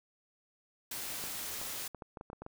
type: noise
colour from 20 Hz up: white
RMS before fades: -40 dBFS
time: 0.91-1.88 s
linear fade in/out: 5 ms
type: clicks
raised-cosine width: 1 ms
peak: -30 dBFS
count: 10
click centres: 1.239 / 1.615 / 1.947 / 2.022 / 2.172 / 2.211 / 2.301 / 2.331 / 2.42 / 2.464 s
effects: none